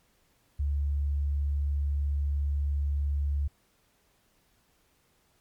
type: tone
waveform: sine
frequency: 71.5 Hz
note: D2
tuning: 46 cents flat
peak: -25 dBFS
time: 0.59-3.48 s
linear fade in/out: 10 ms
effects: pink hiss -68 dBFS RMS until 5.4 s + MP3 96 kbps